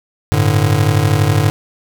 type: chord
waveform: square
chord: G suspended second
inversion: none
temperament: just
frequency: 98 / 110.25 / 147 Hz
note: G2 / A2 / D3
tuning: 0 / +4 / +2 cents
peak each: -16 dBFS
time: 0.32-1.5 s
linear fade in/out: 0 ms
effects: none